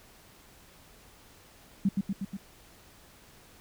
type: tone with echo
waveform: sine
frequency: 196 Hz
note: G3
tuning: in tune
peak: -21 dBFS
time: 1.85-1.89 s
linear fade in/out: 5 ms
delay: 120 ms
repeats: 4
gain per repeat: -3 dB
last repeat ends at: 2.37 s
effects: pink hiss -56 dBFS RMS until 3.6 s